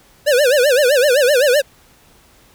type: tone with vibrato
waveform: square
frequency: 539 Hz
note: C#5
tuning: 49 cents flat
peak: -11 dBFS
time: 0.26-1.62 s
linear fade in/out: 20 ms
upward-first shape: sine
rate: 7.8 Hz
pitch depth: 200 cents each way
effects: pink hiss -50 dBFS RMS until 2.54 s